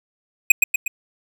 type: tone with echo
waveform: square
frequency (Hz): 2511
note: D#7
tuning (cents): +15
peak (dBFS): -6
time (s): 0.5-0.52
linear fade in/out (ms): 5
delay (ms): 120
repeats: 3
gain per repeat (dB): -5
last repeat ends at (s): 0.88
effects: none